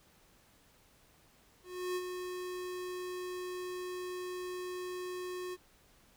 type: tone with ADSR envelope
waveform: square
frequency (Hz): 362.9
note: F#4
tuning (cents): -34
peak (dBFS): -33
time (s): 1.63-5.57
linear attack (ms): 330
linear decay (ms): 47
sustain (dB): -6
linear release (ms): 38
effects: pink hiss -65 dBFS RMS until 6.16 s